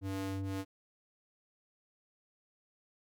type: ring-modulated tone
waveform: square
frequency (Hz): 96.4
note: G2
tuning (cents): -28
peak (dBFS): -33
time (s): 0.01-0.65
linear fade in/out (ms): 50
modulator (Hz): 194
effects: none